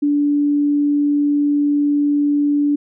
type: tone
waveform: sine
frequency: 290.3 Hz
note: D4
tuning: 20 cents flat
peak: -13 dBFS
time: 0.02-2.76 s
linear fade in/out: 10 ms
effects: none